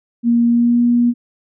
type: tone with pitch glide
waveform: sine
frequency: 235.7 to 239.8 Hz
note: A#3 to A#3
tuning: +19 to +49 cents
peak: -10 dBFS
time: 0.23-1.14 s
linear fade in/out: 50 ms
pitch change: +30 cents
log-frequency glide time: 0.47-0.82 s
effects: none